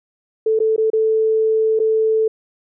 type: tone with dropouts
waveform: sine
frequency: 440 Hz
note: A4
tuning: in tune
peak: -13 dBFS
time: 0.46-2.28 s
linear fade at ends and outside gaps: 5 ms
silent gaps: 0.591-0.601 / 0.763-0.779 / 0.902-0.932 / 1.792-1.799 s
effects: none